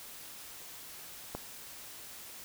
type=click; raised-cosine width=1 ms; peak=-22 dBFS; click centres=1.35 s; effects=white hiss -48 dBFS RMS until 2.44 s